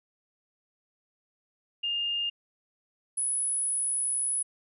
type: tone pair in turn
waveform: sine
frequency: 2819 / 10157 Hz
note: F7 / D#9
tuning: +16 / +35 cents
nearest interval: octave + minor seventh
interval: 2219 cents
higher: second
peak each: -27 / -26 dBFS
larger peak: second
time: 1.83-2.3 / 3.17-4.43 s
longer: second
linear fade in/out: 10 ms
effects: none